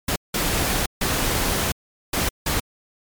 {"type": "noise bursts at uneven times", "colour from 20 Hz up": "pink", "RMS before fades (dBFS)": -22, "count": 5, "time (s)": [[0.08, 0.16], [0.34, 0.86], [1.01, 1.72], [2.13, 2.29], [2.46, 2.6]], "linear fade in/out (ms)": 5, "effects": ["MP3 96 kbps"]}